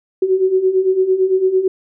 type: beating tone pair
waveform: sine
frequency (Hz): 370 / 378.9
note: F#4 / F#4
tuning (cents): 0 / +41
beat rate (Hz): 8.9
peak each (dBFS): -18 / -13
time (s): 0.22-1.68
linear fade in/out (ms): 5
effects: none